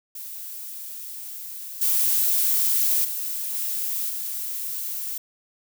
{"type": "noise with level steps", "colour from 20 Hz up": "violet", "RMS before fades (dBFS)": [-36, -21, -29, -27, -30], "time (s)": [0.15, 5.18], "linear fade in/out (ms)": 5, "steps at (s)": [1.81, 3.04, 3.54, 4.09], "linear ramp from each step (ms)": 10, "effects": []}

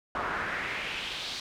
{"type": "noise with band-pass filter sweep", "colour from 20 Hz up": "brown", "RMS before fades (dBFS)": -34, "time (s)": [0.15, 1.4], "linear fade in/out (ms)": 2, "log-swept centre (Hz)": [1200, 4400], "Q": 2.7, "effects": []}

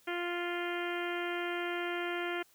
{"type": "harmonic tone", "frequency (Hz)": 349.2, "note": "F4", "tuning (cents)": 0, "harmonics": [1, 2, 3, 4, 5, 6, 7, 8, 9], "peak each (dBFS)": [-36, -41, -46, -41, -43, -43, -46, -48, -48], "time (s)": [0.07, 2.43], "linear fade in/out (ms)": 10, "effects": ["white hiss -65 dBFS RMS until 2.54 s"]}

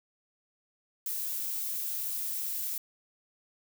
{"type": "noise", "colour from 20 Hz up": "violet", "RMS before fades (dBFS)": -34, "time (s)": [1.06, 2.78], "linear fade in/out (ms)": 2, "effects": []}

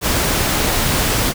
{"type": "noise", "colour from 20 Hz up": "pink", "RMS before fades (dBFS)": -17, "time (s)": [0.01, 1.34], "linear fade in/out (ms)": 50, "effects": []}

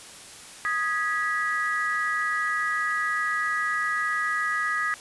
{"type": "chord", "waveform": "sine", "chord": "G# minor", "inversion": "second", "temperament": "equal with one note detuned", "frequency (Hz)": [1244.5, 1661.2, 1946.1], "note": ["D#6", "G#6", "B6"], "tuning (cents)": [0, 0, -26], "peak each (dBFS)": -28, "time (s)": [0.65, 4.94], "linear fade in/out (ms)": 0, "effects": ["white hiss -44 dBFS RMS until 5 s", "resampled to 24000 Hz"]}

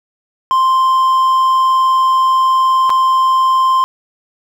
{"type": "tone with dropouts", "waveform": "triangle", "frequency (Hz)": 1046.5, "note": "C6", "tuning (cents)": 0, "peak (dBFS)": -7, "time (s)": [0.51, 3.84], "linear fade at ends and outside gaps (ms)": 0, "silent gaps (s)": [2.895, 2.902], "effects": []}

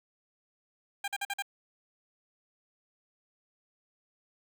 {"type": "tone bursts", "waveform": "15% pulse", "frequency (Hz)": 800, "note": "G5", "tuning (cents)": 35, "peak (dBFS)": -25, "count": 5, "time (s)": [1.04, 1.423], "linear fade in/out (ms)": 5, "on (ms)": 39, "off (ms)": 47, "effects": []}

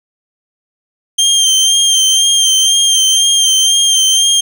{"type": "tone with vibrato", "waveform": "25% pulse", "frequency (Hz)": 3166, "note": "G7", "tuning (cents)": 17, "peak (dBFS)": -4, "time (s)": [1.18, 4.41], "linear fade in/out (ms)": 10, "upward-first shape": "sine", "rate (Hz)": 2, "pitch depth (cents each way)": 30, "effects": []}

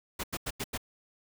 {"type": "noise bursts", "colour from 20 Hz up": "pink", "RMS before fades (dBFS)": -34, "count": 5, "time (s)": [0.19, 0.777], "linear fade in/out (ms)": 10, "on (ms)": 47, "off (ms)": 88, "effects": []}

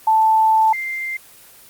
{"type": "tone pair in turn", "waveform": "sine", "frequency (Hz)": [880, 2093], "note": ["A5", "C7"], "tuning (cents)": [0, 0], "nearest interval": "octave + minor third", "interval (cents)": 1500, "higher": "second", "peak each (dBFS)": [-11, -22], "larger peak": "first", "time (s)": [[0.07, 0.73], [0.73, 1.17]], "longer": "first", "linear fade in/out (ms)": 5, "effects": ["white hiss -45 dBFS RMS until 1.69 s", "Opus 24 kbps"]}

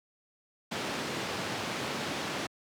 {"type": "band-pass noise", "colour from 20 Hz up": "pink", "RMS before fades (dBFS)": -35, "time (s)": [0.71, 2.47], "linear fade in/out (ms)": 10, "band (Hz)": [160, 5100], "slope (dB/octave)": 12, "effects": ["high-pass 80 Hz 12 dB/octave"]}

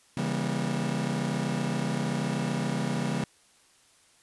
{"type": "chord", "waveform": "40% pulse", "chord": "C# diminished seventh", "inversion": "none", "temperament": "just", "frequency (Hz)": [138.59, 166.31, 199.57, 239.5], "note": ["C#3", "E3", "G3", "Bb3"], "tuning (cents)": [0, 16, 31, 47], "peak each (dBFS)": -32, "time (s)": [0.17, 3.24], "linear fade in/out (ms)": 2, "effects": ["white hiss -61 dBFS RMS until 4.22 s", "resampled to 24000 Hz"]}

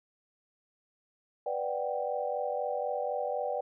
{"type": "chord", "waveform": "sine", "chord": "G major seventh", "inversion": "first", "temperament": "equal", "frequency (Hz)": [493.9, 587.3, 740, 784], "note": ["B4", "D5", "F#5", "G5"], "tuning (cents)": [0, 0, 0, 0], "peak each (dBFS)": [-35, -34, -38, -36], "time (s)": [1.46, 3.61], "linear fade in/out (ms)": 5, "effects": []}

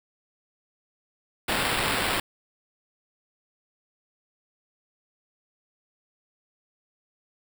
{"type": "noise with sample-and-hold", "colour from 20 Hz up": "white", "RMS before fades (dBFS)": -26, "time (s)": [1.48, 2.2], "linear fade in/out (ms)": 5, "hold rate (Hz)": 6300, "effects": []}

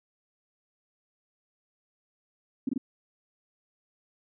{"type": "tone bursts", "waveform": "sine", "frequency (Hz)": 261.6, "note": "C4", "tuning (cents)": 0, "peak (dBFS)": -24, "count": 3, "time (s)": [2.67, 2.779], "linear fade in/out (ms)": 5, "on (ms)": 21, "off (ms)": 23, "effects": []}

